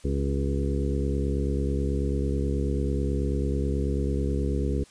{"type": "harmonic tone with a mistuned harmonic", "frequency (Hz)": 69.2, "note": "C#2", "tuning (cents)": -2, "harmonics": [1, 2, 3, 4, 5, 6, 7], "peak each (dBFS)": [-26, -31, -33, -33, -36, -34, -37], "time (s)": [0.04, 4.84], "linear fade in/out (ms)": 10, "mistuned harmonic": 5, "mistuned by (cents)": 48, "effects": ["white hiss -55 dBFS RMS until 4.9 s", "resampled to 22050 Hz"]}